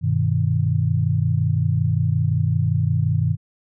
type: chord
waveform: sine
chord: G augmented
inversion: none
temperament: equal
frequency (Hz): 98 / 123.47 / 155.56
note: G2 / B2 / D#3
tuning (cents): 0 / 0 / 0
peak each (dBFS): -21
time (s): 0.01-3.37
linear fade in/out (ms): 50
effects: none